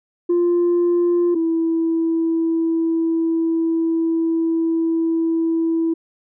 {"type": "tone pair in turn", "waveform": "sine", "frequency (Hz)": [348.1, 328.6], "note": ["F4", "E4"], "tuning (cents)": [-6, -5], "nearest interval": "minor second", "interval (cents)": 99, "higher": "first", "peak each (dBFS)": [-12, -15], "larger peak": "first", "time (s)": [[0.29, 1.35], [1.35, 5.94]], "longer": "second", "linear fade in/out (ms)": 10, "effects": ["tanh soft clip ceiling -12 dBFS"]}